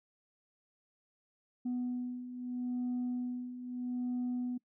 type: beating tone pair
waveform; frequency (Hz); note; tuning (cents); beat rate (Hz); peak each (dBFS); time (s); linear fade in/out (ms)
sine; 246.9 / 247.68; B3 / B3; 0 / +5; 0.78; -39 / -34; 1.65-4.58; 10
effects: noise-tail reverb RT60 0.1 s tail -23 dB re dry + tanh soft clip ceiling -30 dBFS